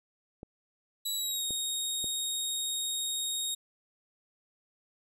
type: clicks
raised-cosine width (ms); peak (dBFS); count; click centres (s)
2; -29; 3; 0.431 / 1.507 / 2.043
type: tone with pitch glide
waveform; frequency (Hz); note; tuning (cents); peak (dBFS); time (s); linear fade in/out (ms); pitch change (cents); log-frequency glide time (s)
20% pulse; 3917 to 3738; B7 to A#7; -15 to +4; -25; 1.05-3.55; 10; -81; 1.16-1.44
effects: none